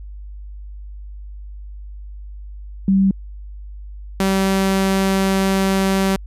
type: tone pair in turn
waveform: sine / sawtooth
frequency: 193.4 / 192.71 Hz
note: G3 / G3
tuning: -23 / -29 cents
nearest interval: unison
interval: 6 cents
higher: first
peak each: -11 dBFS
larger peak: neither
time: 2.88-3.11 / 4.2-6.16 s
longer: second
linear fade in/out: 2 ms
effects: added 50 Hz sine -31 dBFS peak until 6.26 s + resampled to 32000 Hz